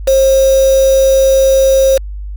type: tone with quantisation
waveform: sine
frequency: 535 Hz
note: C5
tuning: 38 cents sharp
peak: -6 dBFS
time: 0.07-1.98 s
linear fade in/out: 10 ms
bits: 3
effects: added 50 Hz sine -21 dBFS peak until 2.36 s